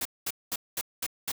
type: noise bursts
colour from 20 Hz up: white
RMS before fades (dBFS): -31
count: 6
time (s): 0.01-1.318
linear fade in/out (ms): 5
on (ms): 43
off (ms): 210
effects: none